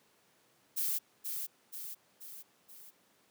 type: noise with echo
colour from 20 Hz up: violet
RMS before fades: -33 dBFS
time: 0.76-0.99 s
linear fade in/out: 20 ms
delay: 480 ms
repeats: 4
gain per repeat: -5 dB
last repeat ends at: 2.91 s
effects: pink hiss -68 dBFS RMS until 3.3 s + high-pass 200 Hz 12 dB/octave